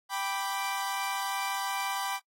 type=chord; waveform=sawtooth; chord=G major; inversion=none; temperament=equal; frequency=784 / 987.8 / 1174.7 Hz; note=G5 / B5 / D6; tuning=0 / 0 / 0 cents; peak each=-30 / -31 / -33 dBFS; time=0.09-2.2 s; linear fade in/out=50 ms; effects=noise-tail reverb RT60 0.1 s tail -23 dB re dry + AAC 48 kbps